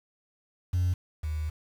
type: tone pair in turn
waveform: sine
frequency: 90 / 77.28 Hz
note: F#2 / D#2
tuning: -47 / -11 cents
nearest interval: minor third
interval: 264 cents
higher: first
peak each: -21 / -28 dBFS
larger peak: first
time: 0.73-0.94 / 1.23-1.5 s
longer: second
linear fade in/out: 10 ms
effects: tanh soft clip ceiling -21 dBFS + 8-bit